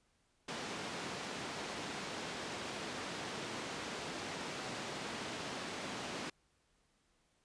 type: band-pass noise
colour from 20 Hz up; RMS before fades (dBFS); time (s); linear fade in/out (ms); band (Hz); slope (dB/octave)
pink; -43; 0.48-6.3; 5; 190 to 5700; 12
effects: pink hiss -75 dBFS RMS until 7.44 s + resampled to 22050 Hz